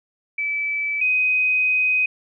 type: tone pair in turn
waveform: sine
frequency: 2307 / 2510 Hz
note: D7 / D#7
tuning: -31 / +15 cents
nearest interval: minor second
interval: 146 cents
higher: second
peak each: -21 / -16 dBFS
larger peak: second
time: 0.38-1.01 / 1.01-2.06 s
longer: second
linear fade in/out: 5 ms
effects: none